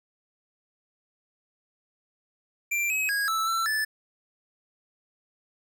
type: tone with pitch steps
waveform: square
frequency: 2361 / 2551 / 1646 / 1316 / 1340 / 1746 Hz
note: D7 / D#7 / G#6 / E6 / E6 / A6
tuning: +9 / +43 / -16 / -3 / +28 / -14 cents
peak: -25 dBFS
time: 2.71-3.85 s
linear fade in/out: 10 ms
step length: 190 ms
effects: none